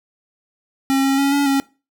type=tone with pitch steps; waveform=square; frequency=270 / 271.9 / 277.7 / 283.3 / 274.2 Hz; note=C#4 / C#4 / C#4 / C#4 / C#4; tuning=-45 / -33 / +3 / +38 / -19 cents; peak=-15 dBFS; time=0.9-1.6 s; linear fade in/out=0 ms; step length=140 ms; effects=noise-tail reverb RT60 0.3 s tail -22 dB re dry